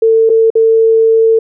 sine tone with dropouts, 448.8 Hz, A4, 34 cents sharp, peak -5 dBFS, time 0.02-1.39 s, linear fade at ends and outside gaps 5 ms, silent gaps 0.294-0.299 / 0.503-0.553 s, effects none

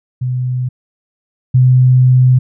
sine tone pair in turn, 126.3 / 127.47 Hz, B2 / C3, +39 / -45 cents, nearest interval unison, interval 16 cents, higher second, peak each -14 / -5 dBFS, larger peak second, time 0.21-0.69 / 1.54-2.39 s, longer second, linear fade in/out 10 ms, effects none

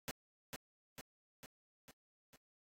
pink noise with echo, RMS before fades -42 dBFS, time 0.08-0.11 s, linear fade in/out 0 ms, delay 450 ms, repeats 5, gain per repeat -4 dB, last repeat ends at 2.36 s, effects AAC 48 kbps

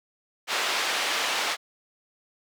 white band-pass noise, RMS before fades -27 dBFS, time 0.47-1.57 s, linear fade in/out 50 ms, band 510 to 3600 Hz, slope 12 dB/octave, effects none

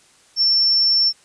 sine tone, 5410 Hz, E8, 44 cents sharp, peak -13 dBFS, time 0.36-1.13 s, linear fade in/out 50 ms, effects white hiss -53 dBFS RMS until 1.24 s + resampled to 22050 Hz

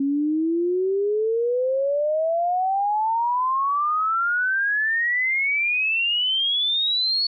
sine exponential sweep, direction up, 272.6 to 4435 Hz, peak -19 dBFS, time 0-7.27 s, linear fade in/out 5 ms, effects none

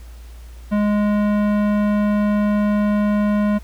sine tone with tanh clipping, 207.7 Hz, G#3, in tune, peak -17 dBFS, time 0.71-3.59 s, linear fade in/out 20 ms, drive 17 dB, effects added 58 Hz sine -35 dBFS peak until 3.63 s + pink hiss -50 dBFS RMS until 3.63 s

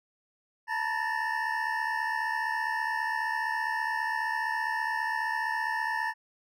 triangle tone cluster, 887 / 956 / 1748 / 1823 Hz, A5 / A#5 / A6 / A#6, +14 / +43 / -12 / -39 cents, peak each -31 / -33 / -32 / -32 dBFS, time 0.67-6.14 s, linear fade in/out 50 ms, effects none

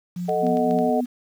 sine tone with tremolo, 177.2 Hz, F3, 25 cents sharp, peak -25 dBFS, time 0.16-0.9 s, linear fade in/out 5 ms, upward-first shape sine, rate 3.8 Hz, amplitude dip 65%
sine chord, D# diminished, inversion second, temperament equal, 440 / 622.3 / 740 Hz, A4 / D#5 / F#5, 0 / 0 / 0 cents, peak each -24 dBFS, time 0.28-1.01 s, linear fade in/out 10 ms
clicks, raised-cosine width 0.2 ms, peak -24 dBFS, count 5, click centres 0.293 / 0.467 / 0.571 / 0.71 / 0.788 s
sine tone with vibrato, 246.9 Hz, B3, in tune, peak -22 dBFS, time 0.42-1.06 s, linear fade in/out 20 ms, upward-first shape sine, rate 9.2 Hz, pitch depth 14 cents each way
effects 8-bit

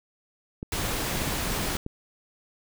clicks, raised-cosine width 3 ms, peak -20 dBFS, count 5, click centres 0.629 / 1.218 / 1.277 / 1.753 / 1.864 s
pink noise, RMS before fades -29 dBFS, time 0.72-1.77 s, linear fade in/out 2 ms
effects none

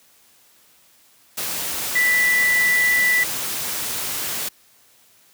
sine tone in noise, 1975.5 Hz, B6, in tune, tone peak -15 dBFS, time 1.95-3.24 s, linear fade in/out 10 ms, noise white, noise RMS -26 dBFS, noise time 1.37-4.49 s, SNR +8 dB, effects white hiss -55 dBFS RMS until 5.33 s + high-pass 60 Hz 12 dB/octave

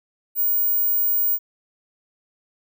sine tone, 15410 Hz, B9, 44 cents flat, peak -17 dBFS, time 0.35-1.39 s, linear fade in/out 50 ms, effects none

